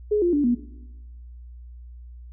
sine tone with pitch steps, 419.8 / 349 / 290.1 / 241.1 Hz, G#4 / F4 / D4 / B3, +19 / -1 / -21 / -41 cents, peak -17 dBFS, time 0.11-0.55 s, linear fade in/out 10 ms, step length 110 ms, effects noise-tail reverb RT60 1.0 s tail -17 dB re dry + added 60 Hz sine -39 dBFS peak until 2.32 s

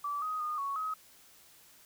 sine tone with pitch steps, 1158 / 1255 / 1224 / 1112 / 1269 Hz, D6 / D#6 / D#6 / C#6 / D#6, -25 / +15 / -29 / +5 / +34 cents, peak -32 dBFS, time 0.04-0.94 s, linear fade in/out 5 ms, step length 180 ms, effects white hiss -59 dBFS RMS until 1.85 s

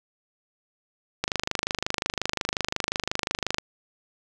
click train, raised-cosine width 0.2 ms, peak -7 dBFS, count 61, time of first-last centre 1.24-3.584 s, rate 25.6 Hz, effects none

